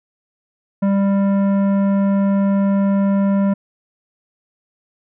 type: tone with tanh clipping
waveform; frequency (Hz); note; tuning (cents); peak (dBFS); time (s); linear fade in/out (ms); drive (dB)
sine; 197.7; G3; +15; -15; 0.82-3.54; 10; 13
effects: none